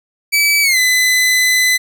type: tone with pitch glide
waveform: sawtooth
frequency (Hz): 2298 to 2012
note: D7 to B6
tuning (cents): -38 to +32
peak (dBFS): -7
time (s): 0.32-1.78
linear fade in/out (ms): 20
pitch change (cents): -230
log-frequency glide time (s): 0.62-0.78
effects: none